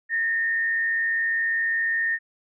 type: tone with frequency modulation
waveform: sine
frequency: 1830 Hz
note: A#6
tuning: 32 cents flat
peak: -21 dBFS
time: 0.09-2.19 s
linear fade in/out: 50 ms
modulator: 94.7 Hz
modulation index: 0.45
effects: none